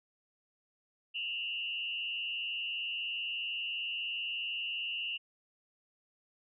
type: tone with frequency modulation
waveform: sine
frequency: 2807 Hz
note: F7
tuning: 8 cents sharp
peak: -34 dBFS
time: 1.14-5.18 s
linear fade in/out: 20 ms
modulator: 115 Hz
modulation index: 1.1
effects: none